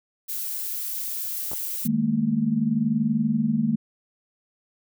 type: noise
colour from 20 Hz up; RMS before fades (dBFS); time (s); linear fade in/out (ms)
violet; -30; 0.28-1.88; 20
type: clicks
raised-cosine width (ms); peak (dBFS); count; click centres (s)
1; -22; 2; 1.516 / 1.533
type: chord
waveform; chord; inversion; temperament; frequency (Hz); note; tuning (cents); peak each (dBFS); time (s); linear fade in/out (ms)
sine; D# suspended fourth; none; equal with one note detuned; 155.56 / 207.7 / 228.3; D#3 / G#3 / A#3; 0 / 0 / -36; -28 / -25 / -22; 1.85-3.76; 10
effects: none